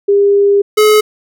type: tone pair in turn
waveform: sine / square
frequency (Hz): 402.4 / 426.3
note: G4 / G#4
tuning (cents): +45 / +45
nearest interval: minor second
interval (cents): 100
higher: second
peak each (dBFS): -6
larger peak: neither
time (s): 0.08-0.62 / 0.77-1.01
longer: first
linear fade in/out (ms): 10
effects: none